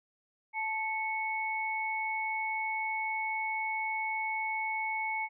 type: tone pair together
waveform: sine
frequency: 876.2 / 2208 Hz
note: A5 / C#7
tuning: -7 / -7 cents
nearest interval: octave + major third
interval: 1600 cents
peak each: -34 / -33 dBFS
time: 0.53-5.29 s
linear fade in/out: 50 ms
effects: none